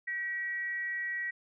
sine tone with frequency modulation, 1918 Hz, A#6, 49 cents sharp, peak -32 dBFS, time 0.07-1.31 s, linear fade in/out 10 ms, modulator 360 Hz, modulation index 0.29, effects none

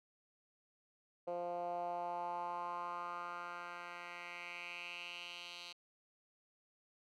10% pulse tone with band-pass filter sweep, 174.61 Hz, F3, in tune, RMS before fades -44 dBFS, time 1.27-5.73 s, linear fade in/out 10 ms, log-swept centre 560 to 3700 Hz, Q 3.7, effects none

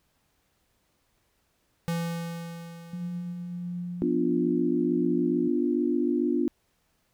square tone with exponential decay, 168.5 Hz, E3, 38 cents sharp, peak -26 dBFS, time 1.88-4.14 s, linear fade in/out 0 ms, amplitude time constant 490 ms
sine tone with tremolo, 176.5 Hz, F3, 19 cents sharp, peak -30 dBFS, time 2.93-5.48 s, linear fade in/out 5 ms, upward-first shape triangle, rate 1.5 Hz, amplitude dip 35%
sine chord, B diminished, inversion none, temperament equal, 246.9 / 293.7 / 349.2 Hz, B3 / D4 / F4, 0 / 0 / 0 cents, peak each -27 dBFS, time 4.02-6.48 s, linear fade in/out 0 ms
effects pink hiss -71 dBFS RMS until 7.13 s

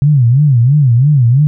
sine tone with vibrato, 132.5 Hz, C3, 22 cents sharp, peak -5 dBFS, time 0.02-1.47 s, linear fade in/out 0 ms, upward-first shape sine, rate 3 Hz, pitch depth 230 cents each way, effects none

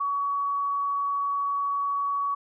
sine tone, 1128 Hz, C#6, 30 cents sharp, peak -24 dBFS, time 0-2.35 s, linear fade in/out 10 ms, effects none

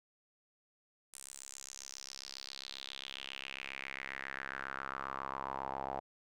sawtooth tone with band-pass filter sweep, 67.4 Hz, C#2, 48 cents flat, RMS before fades -44 dBFS, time 1.13-6 s, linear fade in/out 10 ms, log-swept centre 8900 to 760 Hz, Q 4.1, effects none

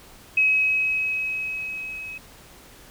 sine tone with level ramp, 2551 Hz, D#7, 43 cents sharp, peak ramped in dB -15 to -33 dBFS, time 0.37-2.18 s, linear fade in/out 5 ms, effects pink hiss -48 dBFS RMS until 2.9 s

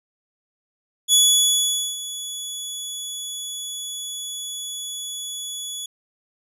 20% pulse tone with ADSR envelope, 3400 Hz, G#7, 40 cents sharp, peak -6 dBFS, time 1.08-5.86 s, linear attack 53 ms, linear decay 830 ms, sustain -17 dB, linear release 4 ms, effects none

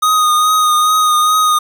square tone with vibrato, 1241 Hz, D#6, 5 cents flat, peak -10 dBFS, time 0.02-1.59 s, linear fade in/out 10 ms, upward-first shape triangle, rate 2.4 Hz, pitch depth 27 cents each way, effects 7-bit

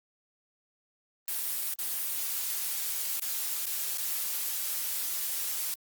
blue noise with dropouts, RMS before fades -32 dBFS, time 1.28-5.74 s, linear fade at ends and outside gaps 1 ms, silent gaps 1.739-1.788 / 3.197-3.22 / 3.657-3.666 / 3.974-3.981 s, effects Opus 32 kbps

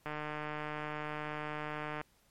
click train, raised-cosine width 0.5 ms, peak -24 dBFS, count 296, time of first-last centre 0.06-2.014 s, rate 151 Hz, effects pink hiss -69 dBFS RMS until 2.3 s + MP3 64 kbps

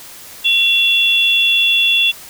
sine tone pair together, 2733 / 3424 Hz, F7 / A7, -38 / -48 cents, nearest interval major third, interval 390 cents, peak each -13 dBFS, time 0.44-2.12 s, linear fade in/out 20 ms, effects white hiss -36 dBFS RMS until 2.29 s

